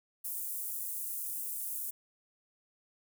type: high-pass noise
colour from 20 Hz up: pink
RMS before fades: -38 dBFS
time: 0.24-1.91 s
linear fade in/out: 10 ms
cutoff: 10000 Hz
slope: 24 dB/octave
effects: none